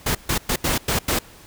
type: noise bursts at uneven times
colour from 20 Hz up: pink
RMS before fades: -21 dBFS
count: 6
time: 0.06-0.15 / 0.29-0.38 / 0.49-0.56 / 0.64-0.78 / 0.88-0.99 / 1.08-1.19 s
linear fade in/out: 5 ms
effects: pink hiss -46 dBFS RMS until 1.46 s